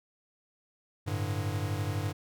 square chord, G suspended second, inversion none, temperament equal, 98 / 110 / 146.83 Hz, G2 / A2 / D3, 0 / 0 / 0 cents, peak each -33 / -36 / -38 dBFS, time 1.06-2.13 s, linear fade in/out 20 ms, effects none

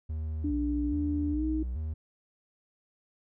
triangle tone with vibrato, 69.3 Hz, C#2, in tune, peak -29 dBFS, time 0.09-1.94 s, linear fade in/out 10 ms, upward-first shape square, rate 1.2 Hz, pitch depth 210 cents each way
sine tone with pitch glide, 293.8 to 313.1 Hz, D4 to D#4, +1 to +11 cents, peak -28 dBFS, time 0.44-1.63 s, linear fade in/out 5 ms, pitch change +110 cents, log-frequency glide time 1.3-1.44 s
effects none

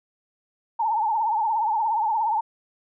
sine tone with vibrato, 880 Hz, A5, in tune, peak -20 dBFS, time 0.79-2.41 s, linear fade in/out 10 ms, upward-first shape triangle, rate 17 Hz, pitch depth 120 cents each way, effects none

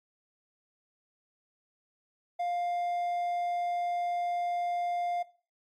triangle tone, 702 Hz, F5, 9 cents sharp, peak -27 dBFS, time 2.39-5.23 s, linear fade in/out 10 ms, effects noise-tail reverb RT60 0.4 s tail -18 dB re dry + AAC 64 kbps

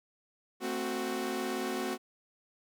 sawtooth chord, F# diminished, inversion first, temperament equal with one note detuned, 223.5 / 261.6 / 370 Hz, A3 / C4 / F#4, +27 / 0 / 0 cents, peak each -35 / -33 / -31 dBFS, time 0.6-1.98 s, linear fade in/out 50 ms, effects none

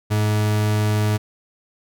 40% pulse tone, 106 Hz, G#2, 36 cents sharp, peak -16 dBFS, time 0.1-1.18 s, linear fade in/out 20 ms, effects none

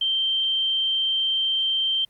sine tone, 3136 Hz, G7, in tune, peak -20 dBFS, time 0.01-2.05 s, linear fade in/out 5 ms, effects pink hiss -64 dBFS RMS until 2.09 s + Opus 48 kbps

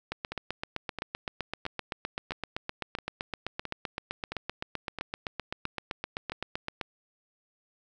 two click trains, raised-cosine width 0.3 ms, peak -16 / -19 dBFS, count 53 / 10, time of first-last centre 0.12-6.812 / 0.32-6.32 s, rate 7.77 / 1.5 Hz, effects none

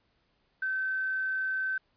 sine tone with quantisation, 1538 Hz, G6, 33 cents flat, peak -28 dBFS, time 0.62-1.78 s, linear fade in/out 5 ms, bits 9, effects pink hiss -72 dBFS RMS until 1.96 s + resampled to 11025 Hz

